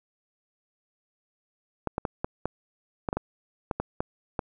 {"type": "clicks", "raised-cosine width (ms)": 1, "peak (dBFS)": -13, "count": 12, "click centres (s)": [1.873, 1.981, 2.052, 2.245, 2.456, 3.088, 3.129, 3.17, 3.712, 3.8, 4.005, 4.392], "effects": []}